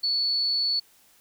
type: tone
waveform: sine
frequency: 4435 Hz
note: C#8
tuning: in tune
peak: -22 dBFS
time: 0.03-0.8 s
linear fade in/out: 10 ms
effects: white hiss -59 dBFS RMS until 1.2 s